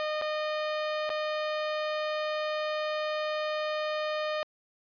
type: tone with dropouts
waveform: sawtooth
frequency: 612 Hz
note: D#5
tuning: 29 cents flat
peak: -25 dBFS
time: 0-4.43 s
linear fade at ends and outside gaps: 0 ms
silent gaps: 0.214-0.221 / 1.093-1.101 s
effects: resampled to 11025 Hz